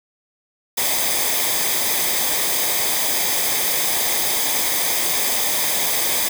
white noise with comb filter, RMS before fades -20 dBFS, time 0.77-6.29 s, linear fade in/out 10 ms, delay 0.71 ms, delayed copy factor -0.6, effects none

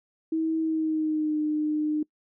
sine tone with pitch glide, 321.2 to 303.9 Hz, E4 to D#4, -45 to -41 cents, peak -23 dBFS, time 0.32-2.03 s, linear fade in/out 5 ms, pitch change -96 cents, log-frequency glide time 0.6-1.38 s, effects noise-tail reverb RT60 0.1 s tail -24 dB re dry

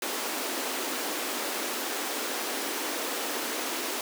pink high-pass noise, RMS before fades -32 dBFS, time 0.02-4.01 s, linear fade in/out 2 ms, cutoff 250 Hz, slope 48 dB/octave, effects none

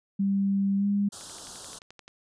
sine tone with pitch glide, 197.2 to 202 Hz, G3 to G#3, +11 to -48 cents, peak -22 dBFS, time 0.19-1.09 s, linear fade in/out 10 ms, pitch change +41 cents, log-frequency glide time 0.77-0.86 s
white band-stop noise, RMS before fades -40 dBFS, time 1.12-1.79 s, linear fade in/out 10 ms, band 1500 to 3200 Hz, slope 48 dB/octave
click train, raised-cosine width 0.2 ms, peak -29 dBFS, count 11, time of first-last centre 1.21-2.08 s, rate 11.5 Hz
effects resampled to 22050 Hz

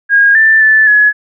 sine tone with pitch steps, 1632 / 1772 / 1751 / 1692 Hz, G#6 / A6 / A6 / G#6, -31 / +12 / -9 / +32 cents, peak -4 dBFS, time 0.09-1.13 s, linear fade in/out 50 ms, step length 260 ms, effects none

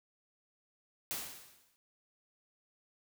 white noise with exponential decay, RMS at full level -36 dBFS, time 1.11-1.76 s, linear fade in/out 0 ms, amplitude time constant 140 ms, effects none

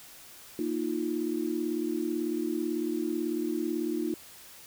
sine chord, Bb suspended fourth, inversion none, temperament equal, 233.1 / 311.1 / 349.2 Hz, Bb3 / Eb4 / F4, 0 / 0 / 0 cents, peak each -35 / -31 / -32 dBFS, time 0.59-4.14 s, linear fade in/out 2 ms, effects white hiss -50 dBFS RMS until 4.66 s

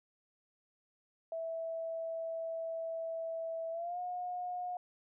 sine tone with pitch glide, 656 to 719.5 Hz, E5 to F#5, -9 to -49 cents, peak -36 dBFS, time 1.32-4.77 s, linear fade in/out 2 ms, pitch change +160 cents, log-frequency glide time 3.71-3.99 s, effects none

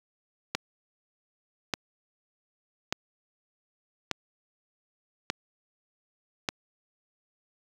click train, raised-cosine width 0.2 ms, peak -9 dBFS, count 6, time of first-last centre 0.55-6.488 s, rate 0.842 Hz, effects high-pass 60 Hz 12 dB/octave + 7-bit

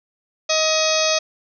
harmonic tone with a mistuned harmonic, 630 Hz, D#5, 21 cents sharp, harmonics 1 / 2 / 3 / 4 / 5 / 6 / 7 / 8 / 9 / 10, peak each -20 / -27 / -31 / -25 / -28 / -27 / -27 / -25 / -29 / -26 dBFS, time 0.49-1.19 s, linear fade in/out 10 ms, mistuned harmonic 5, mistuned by +92 cents, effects none

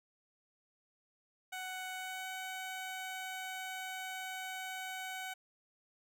15% pulse tone with pitch glide, 745 to 751.5 Hz, F#5 to F#5, +12 to +27 cents, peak -34 dBFS, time 1.52-5.34 s, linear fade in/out 10 ms, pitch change +15 cents, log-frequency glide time 1.94-2.26 s, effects none

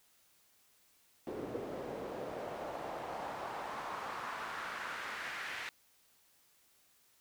pink noise with band-pass filter sweep, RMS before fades -42 dBFS, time 1.27-5.69 s, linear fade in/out 0 ms, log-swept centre 370 to 2000 Hz, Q 1.9, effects white hiss -69 dBFS RMS until 7.2 s

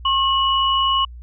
sine tone pair together, 1082 / 2938 Hz, C#6 / F#7, -42 / -13 cents, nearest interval octave + perfect fourth, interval 1729 cents, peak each -17 / -19 dBFS, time 0.05-1.05 s, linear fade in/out 5 ms, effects added 60 Hz sine -34 dBFS peak until 1.22 s

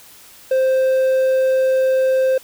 triangle tone, 523.3 Hz, C5, in tune, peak -11 dBFS, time 0.51-2.38 s, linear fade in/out 5 ms, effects white hiss -44 dBFS RMS until 2.43 s

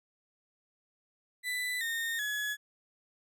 35% pulse tone with pitch steps, 1991 / 1836.3 / 1693.7 Hz, B6 / A#6 / G#6, +14 / -27 / +34 cents, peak -30 dBFS, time 1.43-2.57 s, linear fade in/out 50 ms, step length 380 ms, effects none

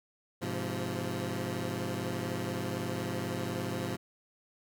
15% pulse chord, F minor, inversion first, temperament equal with one note detuned, 103.83 / 127.97 / 174.61 Hz, Ab2 / C3 / F3, 0 / -38 / 0 cents, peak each -31 dBFS, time 0.41-3.97 s, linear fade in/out 20 ms, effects none

